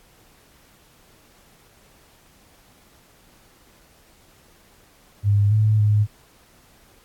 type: tone with pitch steps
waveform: sine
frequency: 101.9 / 107.5 / 105 Hz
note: G#2 / A2 / G#2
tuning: -32 / -40 / +19 cents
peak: -14 dBFS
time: 5.23-6.07 s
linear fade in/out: 50 ms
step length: 280 ms
effects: pink hiss -55 dBFS RMS until 7.04 s + AAC 64 kbps

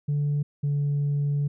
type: tone pair in turn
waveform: sine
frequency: 145.6 / 143.93 Hz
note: D3 / D3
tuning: -15 / -35 cents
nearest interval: unison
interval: 20 cents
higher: first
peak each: -20 dBFS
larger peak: neither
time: 0.08-0.43 / 0.63-1.48 s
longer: second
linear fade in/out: 10 ms
effects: tanh soft clip ceiling -20 dBFS

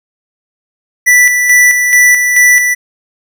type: tone with tremolo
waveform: square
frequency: 1972 Hz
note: B6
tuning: 3 cents flat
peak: -4 dBFS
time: 1.06-2.75 s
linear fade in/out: 20 ms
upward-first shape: square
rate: 2.3 Hz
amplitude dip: 45%
effects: none

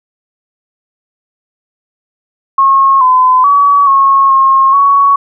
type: tone with pitch steps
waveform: sine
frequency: 1086 / 1018 / 1136 / 1092 / 1076 / 1118 Hz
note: C#6 / C6 / C#6 / C#6 / C6 / C#6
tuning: -36 / -48 / +42 / -26 / +48 / +14 cents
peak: -4 dBFS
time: 2.58-5.16 s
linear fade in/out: 5 ms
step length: 430 ms
effects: none

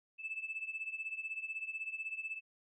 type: tone with tremolo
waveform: sine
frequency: 2626 Hz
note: E7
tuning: 7 cents flat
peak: -34 dBFS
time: 0.18-2.41 s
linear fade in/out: 50 ms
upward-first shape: triangle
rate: 16 Hz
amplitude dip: 90%
effects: tanh soft clip ceiling -31 dBFS

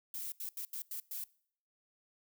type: noise bursts at uneven times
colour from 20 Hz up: violet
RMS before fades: -41 dBFS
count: 6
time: 0.14-0.32 / 0.4-0.49 / 0.57-0.65 / 0.73-0.82 / 0.91-1 / 1.11-1.24 s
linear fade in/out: 2 ms
effects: noise-tail reverb RT60 0.6 s tail -23 dB re dry

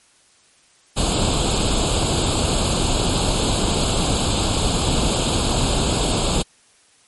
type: noise with comb filter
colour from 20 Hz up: pink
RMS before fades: -19 dBFS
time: 0.96-6.43 s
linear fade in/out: 20 ms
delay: 0.26 ms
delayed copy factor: +0.9
effects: white hiss -55 dBFS RMS until 7.07 s + MP3 48 kbps

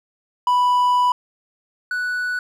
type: tone pair in turn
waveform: triangle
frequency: 987.8 / 1480 Hz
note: B5 / F#6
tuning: 0 / 0 cents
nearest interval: perfect fifth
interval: 700 cents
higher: second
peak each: -12 / -19 dBFS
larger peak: first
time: 0.47-1.12 / 1.91-2.39 s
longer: first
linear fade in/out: 2 ms
effects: none

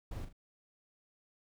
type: noise with echo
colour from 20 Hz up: brown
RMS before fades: -41 dBFS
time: 0.11-0.25 s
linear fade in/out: 5 ms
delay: 39 ms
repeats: 2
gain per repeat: -8 dB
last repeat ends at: 0.328 s
effects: none

